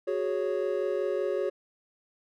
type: chord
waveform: triangle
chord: F# suspended second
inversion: none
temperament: equal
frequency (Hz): 370 / 415.3 / 554.4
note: F#4 / G#4 / C#5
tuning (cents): 0 / 0 / 0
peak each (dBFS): -29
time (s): 0.07-1.5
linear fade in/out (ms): 10
effects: none